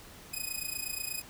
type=tone with amplitude modulation; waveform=5% pulse; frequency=2506 Hz; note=D#7; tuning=12 cents sharp; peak=-22 dBFS; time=0.33-1.22 s; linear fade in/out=10 ms; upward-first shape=sine; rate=28.3 Hz; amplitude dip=80%; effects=pink hiss -51 dBFS RMS until 1.29 s